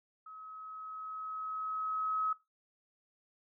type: tone with level ramp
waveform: sine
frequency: 1279 Hz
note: D#6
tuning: 47 cents sharp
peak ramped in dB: -47 to -29 dBFS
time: 0.26-2.33 s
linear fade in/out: 5 ms
effects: noise-tail reverb RT60 0.2 s tail -18 dB re dry